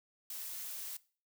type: noise with ADSR envelope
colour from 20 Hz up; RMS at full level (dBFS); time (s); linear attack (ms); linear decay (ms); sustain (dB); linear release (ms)
blue; -40; 0.3-0.97; 4; 4; -3; 5
effects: noise-tail reverb RT60 0.4 s tail -20 dB re dry